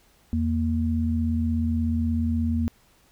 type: tone pair together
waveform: sine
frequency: 83.23 / 233.1 Hz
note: E2 / A#3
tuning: +17 / 0 cents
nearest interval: octave + tritone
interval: 1783 cents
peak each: -24 dBFS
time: 0.33-2.68 s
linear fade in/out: 0 ms
effects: pink hiss -60 dBFS RMS until 3.11 s